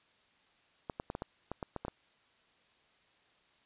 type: clicks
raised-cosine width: 1 ms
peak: -23 dBFS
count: 10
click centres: 0.898 / 0.999 / 1.101 / 1.151 / 1.221 / 1.516 / 1.628 / 1.763 / 1.85 / 1.882 s
effects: white hiss -68 dBFS RMS until 3.65 s + resampled to 8000 Hz